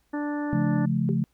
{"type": "harmonic tone", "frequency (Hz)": 293.7, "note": "D4", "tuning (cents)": 0, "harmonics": [1, 2, 3, 4, 5, 6], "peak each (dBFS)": [-27, -37, -37, -43, -43, -41], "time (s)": [0.13, 0.86], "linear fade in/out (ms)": 10}
{"type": "chord", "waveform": "sine", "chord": "Db augmented", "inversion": "none", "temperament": "just", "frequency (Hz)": [138.59, 173.24, 216.5], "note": ["Db3", "F3", "A3"], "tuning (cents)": [0, -14, -28], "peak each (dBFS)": -26, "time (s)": [0.53, 1.24], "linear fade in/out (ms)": 0}
{"type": "tone with exponential decay", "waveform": "sine", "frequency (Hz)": 391.5, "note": "G4", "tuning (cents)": -2, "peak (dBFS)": -25, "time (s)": [1.09, 1.21], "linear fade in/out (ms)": 0, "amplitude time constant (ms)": 26}
{"effects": ["added 57 Hz sine -70 dBFS peak until 1.33 s", "pink hiss -70 dBFS RMS until 1.33 s"]}